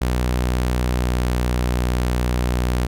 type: tone with pitch glide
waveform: sawtooth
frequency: 61.74 to 61.31 Hz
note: B1 to B1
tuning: 0 to -12 cents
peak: -14 dBFS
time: 0.01-2.87 s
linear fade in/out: 10 ms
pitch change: -12 cents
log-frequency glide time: 0.96-1.1 s
effects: none